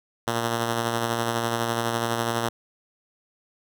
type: tone with tremolo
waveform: 5% pulse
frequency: 116.54 Hz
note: A#2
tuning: in tune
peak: -11 dBFS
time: 0.27-2.49 s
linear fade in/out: 5 ms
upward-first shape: sine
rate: 12 Hz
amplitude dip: 35%
effects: none